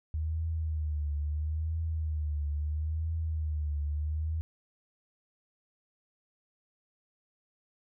sine tone with vibrato, 77.1 Hz, D#2, 15 cents flat, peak -29 dBFS, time 0.14-4.41 s, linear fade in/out 0 ms, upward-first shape triangle, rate 0.75 Hz, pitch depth 100 cents each way, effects none

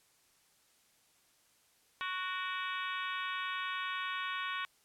harmonic tone with a mistuned harmonic, 370 Hz, F#4, in tune, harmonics 3 / 4 / 5 / 6 / 7 / 8 / 9 / 10, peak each -39 / -41 / -43 / -45 / -46 / -47 / -48 / -49 dBFS, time 2.01-4.65 s, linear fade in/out 0 ms, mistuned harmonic 6, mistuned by +62 cents, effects white hiss -69 dBFS RMS until 4.84 s + low-pass 12000 Hz 12 dB/octave

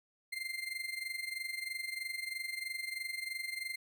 35% pulse tone with amplitude modulation, 2093 Hz, C7, in tune, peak -33 dBFS, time 0.32-3.76 s, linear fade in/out 10 ms, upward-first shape sine, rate 23.1 Hz, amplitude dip 75%, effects none

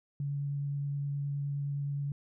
sine tone with vibrato, 142 Hz, C#3, 42 cents sharp, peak -31 dBFS, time 0.2-2.12 s, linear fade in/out 2 ms, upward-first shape triangle, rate 9.6 Hz, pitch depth 10 cents each way, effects none

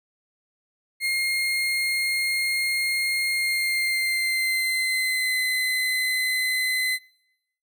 35% pulse tone with pitch glide, 2133 to 2033 Hz, C7 to B6, +33 to +50 cents, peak -20 dBFS, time 1-6.99 s, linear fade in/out 50 ms, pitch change -83 cents, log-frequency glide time 3.3-5.39 s, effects noise-tail reverb RT60 1.0 s tail -26 dB re dry

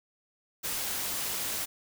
white noise, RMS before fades -33 dBFS, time 0.63-1.66 s, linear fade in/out 20 ms, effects none

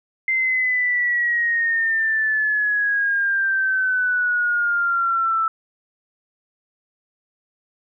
sine exponential sweep, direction down, 2085 to 1318.5 Hz, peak -17 dBFS, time 0.28-5.48 s, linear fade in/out 2 ms, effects none

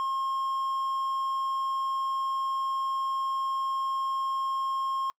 triangle tone, 1072 Hz, C6, 42 cents sharp, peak -25 dBFS, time 0-5.1 s, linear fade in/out 0 ms, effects noise-tail reverb RT60 0.1 s tail -26 dB re dry

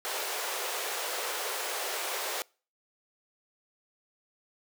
pink high-pass noise, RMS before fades -34 dBFS, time 0.05-2.42 s, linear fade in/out 0 ms, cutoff 400 Hz, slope 48 dB/octave, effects noise-tail reverb RT60 0.4 s tail -26 dB re dry

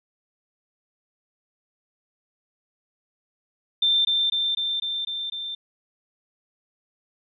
sine tone with echo, 3574 Hz, A7, 26 cents sharp, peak -17 dBFS, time 3.82-4.05 s, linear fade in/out 5 ms, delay 250 ms, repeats 6, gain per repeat -2 dB, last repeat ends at 5.55 s, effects none

